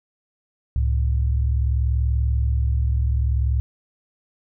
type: tone pair together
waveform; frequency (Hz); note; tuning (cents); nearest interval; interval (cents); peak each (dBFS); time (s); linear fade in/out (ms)
sine; 68.3 / 108.89; C#2 / A2; -25 / -18; minor sixth; 807; -18 / -24; 0.76-3.6; 0
effects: none

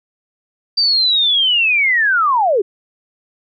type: linear sweep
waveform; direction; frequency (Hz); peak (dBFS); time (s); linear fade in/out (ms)
sine; down; 4699 to 364.3; -11; 0.77-2.62; 10
effects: none

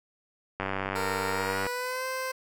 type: click train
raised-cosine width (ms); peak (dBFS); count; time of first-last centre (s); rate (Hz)
0.5; -15; 104; 0.6-1.666; 96.6
type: tone with pitch glide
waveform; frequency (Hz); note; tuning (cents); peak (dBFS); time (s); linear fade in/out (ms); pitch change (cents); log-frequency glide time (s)
15% pulse; 460 to 519.3; A#4 to C5; -23 to -13; -24; 0.95-2.32; 10; +210; 1.28-2.06
effects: none

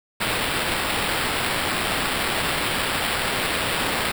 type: noise with sample-and-hold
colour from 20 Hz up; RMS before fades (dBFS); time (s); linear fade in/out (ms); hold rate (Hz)
violet; -24; 0.2-4.12; 10; 6300
effects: none

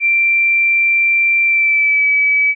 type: tone with pitch glide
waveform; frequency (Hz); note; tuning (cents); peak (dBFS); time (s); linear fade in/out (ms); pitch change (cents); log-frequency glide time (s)
sine; 2356 to 2289; D7 to D7; +5 to -45; -10; 0-2.55; 50; -50; 1.44-2.06
effects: none

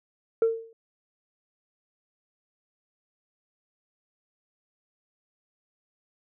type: tone with exponential decay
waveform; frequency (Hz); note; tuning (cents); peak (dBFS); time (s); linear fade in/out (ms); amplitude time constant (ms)
sine; 453.7; A#4; -47; -14; 0.42-0.73; 2; 67
effects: tanh soft clip ceiling -16 dBFS

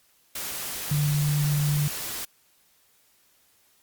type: tone in noise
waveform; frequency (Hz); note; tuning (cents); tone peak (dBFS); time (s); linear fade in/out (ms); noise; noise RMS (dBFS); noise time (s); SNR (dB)
sine; 146.83; D3; 0; -21; 0.91-1.88; 5; white; -33; 0.35-2.25; +9
effects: white hiss -63 dBFS RMS until 3.82 s + Opus 48 kbps

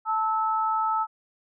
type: tone pair together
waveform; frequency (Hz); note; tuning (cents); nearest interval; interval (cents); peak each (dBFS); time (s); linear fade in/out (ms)
sine; 880 / 1304; A5 / E6; 0 / -19; perfect fifth; 681; -25; 0.05-1.07; 50
effects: none

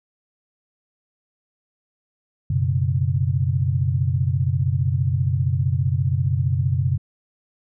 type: chord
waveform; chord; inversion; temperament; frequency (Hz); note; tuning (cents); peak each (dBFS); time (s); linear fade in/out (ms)
sine; F# suspended fourth; none; equal; 92.5 / 123.47 / 138.59; F#2 / B2 / C#3; 0 / 0 / 0; -22; 2.5-6.98; 5
effects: none

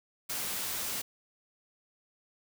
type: noise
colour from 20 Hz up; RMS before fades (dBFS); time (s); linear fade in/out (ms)
white; -35; 0.29-1.02; 10
effects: none

